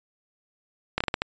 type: slowing click train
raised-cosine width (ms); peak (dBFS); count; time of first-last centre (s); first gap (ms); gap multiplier
0.3; -8; 6; 0.98-1.22; 25; 1.33
effects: resampled to 16000 Hz